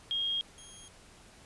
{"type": "tone pair in turn", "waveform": ["sine", "5% pulse"], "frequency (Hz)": [3249, 3249], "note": ["G#7", "G#7"], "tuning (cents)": [-39, -39], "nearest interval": "unison", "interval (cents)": 0, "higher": "neither", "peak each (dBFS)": [-29, -39], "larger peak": "first", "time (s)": [[0.11, 0.41], [0.58, 0.88]], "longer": "neither", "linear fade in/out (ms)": 0, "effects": ["pink hiss -56 dBFS RMS until 1.45 s", "resampled to 24000 Hz"]}